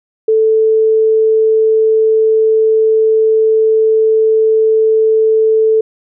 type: tone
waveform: sine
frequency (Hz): 440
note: A4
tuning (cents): 0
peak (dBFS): -7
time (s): 0.28-5.81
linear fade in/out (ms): 5
effects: none